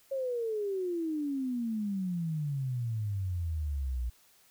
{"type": "exponential sweep", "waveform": "sine", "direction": "down", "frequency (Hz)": [551, 58.27], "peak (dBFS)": -30, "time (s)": [0.11, 4.1], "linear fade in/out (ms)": 10, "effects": ["white hiss -63 dBFS RMS until 4.5 s"]}